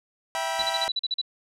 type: chord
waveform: sawtooth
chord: E minor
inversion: none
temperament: equal with one note detuned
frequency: 659.3 / 784 / 966.9 Hz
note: E5 / G5 / B5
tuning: 0 / 0 / -37 cents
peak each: -27 dBFS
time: 0.35-0.88 s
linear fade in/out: 0 ms
type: noise with exponential decay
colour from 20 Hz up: pink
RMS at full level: -40 dBFS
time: 0.59-0.8 s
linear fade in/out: 0 ms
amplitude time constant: 45 ms
type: tone bursts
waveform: sine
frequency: 3951 Hz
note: B7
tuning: in tune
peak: -23 dBFS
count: 9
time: 0.59-1.215 s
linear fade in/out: 5 ms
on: 33 ms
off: 41 ms
effects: low-pass 10000 Hz 12 dB/octave